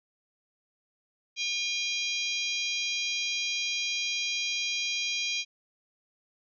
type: harmonic tone with a mistuned harmonic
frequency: 807 Hz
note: G#5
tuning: 50 cents flat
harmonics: 3 / 4 / 5 / 6 / 7 / 8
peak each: -32 / -34 / -36 / -38 / -39 / -40 dBFS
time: 1.36-5.45 s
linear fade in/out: 50 ms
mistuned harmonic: 5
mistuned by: -35 cents
effects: none